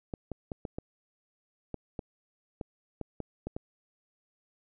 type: clicks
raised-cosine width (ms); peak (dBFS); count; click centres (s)
2; -22; 12; 0.138 / 0.317 / 0.518 / 0.652 / 0.785 / 1.743 / 1.992 / 2.612 / 3.013 / 3.203 / 3.47 / 3.565
effects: none